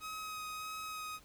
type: tone with vibrato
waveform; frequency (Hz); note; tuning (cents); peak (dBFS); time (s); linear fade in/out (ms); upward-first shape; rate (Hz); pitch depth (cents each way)
sawtooth; 1264; D#6; +27; -37; 0-1.2; 50; sine; 1.6; 13
effects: pink hiss -62 dBFS RMS until 1.24 s